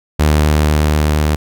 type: tone with level ramp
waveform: sawtooth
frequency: 75.7 Hz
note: D#2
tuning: 47 cents flat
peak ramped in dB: -5 to -8 dBFS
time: 0.19-1.36 s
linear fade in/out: 10 ms
effects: none